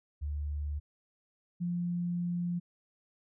sine tone pair in turn, 73.42 / 174.62 Hz, D2 / F3, 0 / 0 cents, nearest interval octave + minor third, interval 1500 cents, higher second, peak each -32 / -30 dBFS, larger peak second, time 0.21-0.8 / 1.6-2.6 s, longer second, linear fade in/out 20 ms, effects none

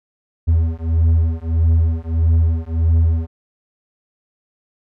triangle beating tone pair, 81 / 82.6 Hz, E2 / E2, -30 / +4 cents, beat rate 1.6 Hz, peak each -14 dBFS, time 0.47-3.27 s, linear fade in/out 20 ms, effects none

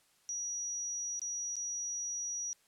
sine tone with dropouts, 5800 Hz, F#8, 35 cents flat, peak -35 dBFS, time 0.29-2.53 s, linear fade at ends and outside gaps 0 ms, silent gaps 1.194-1.217 / 1.556-1.566 s, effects white hiss -69 dBFS RMS until 2.67 s + low-pass 11000 Hz 12 dB/octave

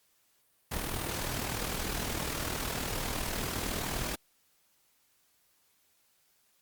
pink noise with amplitude modulation, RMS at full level -32 dBFS, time 0.71-4.16 s, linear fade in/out 10 ms, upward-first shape sine, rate 39.7 Hz, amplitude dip 55%, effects white hiss -70 dBFS RMS until 6.61 s + Opus 48 kbps

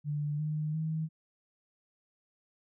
sine tone with pitch steps, 147.6 / 152.89 / 158.38 Hz, D3 / D#3 / D#3, +9 / -30 / +31 cents, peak -30 dBFS, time 0.04-1.09 s, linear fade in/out 50 ms, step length 350 ms, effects none

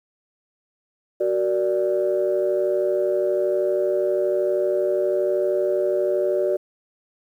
sine chord, Gb augmented, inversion none, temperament equal with one note detuned, 373.6 / 466.2 / 587.3 Hz, Gb4 / Bb4 / D5, +17 / 0 / 0 cents, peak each -21 / -27 / -21 dBFS, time 1.2-6.57 s, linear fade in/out 10 ms, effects tanh soft clip ceiling -11 dBFS + 9-bit

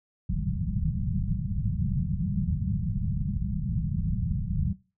white low-pass noise, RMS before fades -28 dBFS, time 0.29-4.73 s, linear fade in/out 5 ms, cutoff 200 Hz, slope 96 dB/octave, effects noise-tail reverb RT60 0.3 s tail -18 dB re dry

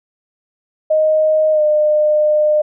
sine tone with pitch glide, 622.3 to 605.3 Hz, D#5 to D#5, 0 to -48 cents, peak -10 dBFS, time 0.9-2.62 s, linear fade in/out 10 ms, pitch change -48 cents, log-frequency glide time 1.52-1.62 s, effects none

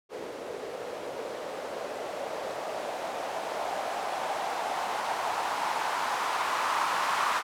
violet noise with low-pass filter sweep, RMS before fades -32 dBFS, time 0.09-7.43 s, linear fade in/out 50 ms, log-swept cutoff 450 to 1100 Hz, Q 2.9, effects none

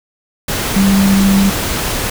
sine tone in noise, 196 Hz, G3, in tune, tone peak -8 dBFS, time 0.76-1.5 s, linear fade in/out 5 ms, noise pink, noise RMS -18 dBFS, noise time 0.48-2.1 s, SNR +7 dB, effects none

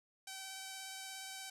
5% pulse tone with vibrato, 769 Hz, G5, 33 cents flat, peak -33 dBFS, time 0.27-1.5 s, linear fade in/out 5 ms, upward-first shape sine, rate 17 Hz, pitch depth 11 cents each way, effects none

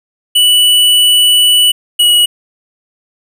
square tone pair in turn, 2960 / 2918 Hz, F#7 / F#7, 0 / -25 cents, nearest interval unison, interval 25 cents, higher first, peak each -6 dBFS, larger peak neither, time 0.35-1.72 / 1.99-2.26 s, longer first, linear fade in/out 10 ms, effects none

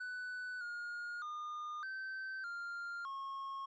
triangle tone with pitch steps, 1493 / 1428 / 1216 / 1546 / 1396 / 1088 Hz, F#6 / F6 / D#6 / G6 / F6 / C#6, +15 / +38 / -40 / -24 / -1 / -33 cents, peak -39 dBFS, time 0-3.66 s, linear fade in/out 10 ms, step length 610 ms, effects resampled to 16000 Hz

